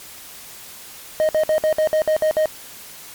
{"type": "tone bursts", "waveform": "triangle", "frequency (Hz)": 622.3, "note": "D#5", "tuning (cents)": 0, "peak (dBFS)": -12, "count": 9, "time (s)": [1.2, 2.457], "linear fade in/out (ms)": 0, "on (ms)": 89, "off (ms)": 57, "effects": ["white hiss -39 dBFS RMS until 3.14 s", "MP3 96 kbps"]}